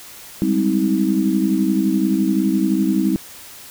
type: chord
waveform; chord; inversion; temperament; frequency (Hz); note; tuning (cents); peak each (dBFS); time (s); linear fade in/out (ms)
sine; Ab major seventh; third; equal with one note detuned; 196 / 207.7 / 261.6 / 318.6; G3 / Ab3 / C4 / Eb4; 0 / 0 / 0 / +41; -19 / -24 / -21 / -19; 0.42-3.16; 0
effects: white hiss -39 dBFS RMS until 3.7 s